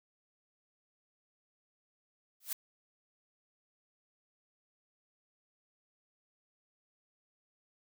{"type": "noise with exponential growth", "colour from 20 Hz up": "blue", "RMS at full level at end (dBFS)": -31, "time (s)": [2.4, 2.53], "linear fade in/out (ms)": 5, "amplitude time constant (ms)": 27, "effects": []}